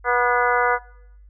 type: harmonic tone with a mistuned harmonic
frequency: 243.8 Hz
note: B3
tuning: 22 cents flat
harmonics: 2 / 3 / 4 / 5 / 6 / 7 / 8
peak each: -23 / -24 / -24 / -24 / -23 / -28 / -29 dBFS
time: 0.04-0.79 s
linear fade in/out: 50 ms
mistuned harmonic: 8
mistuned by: +62 cents
effects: noise-tail reverb RT60 0.8 s tail -21 dB re dry + added 50 Hz sine -44 dBFS peak until 1.29 s